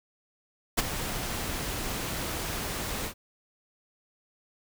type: noise with ADSR envelope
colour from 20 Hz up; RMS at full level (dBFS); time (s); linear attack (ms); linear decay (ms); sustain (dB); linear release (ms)
pink; -21; 0.77-3.14; 19; 22; -12; 80
effects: none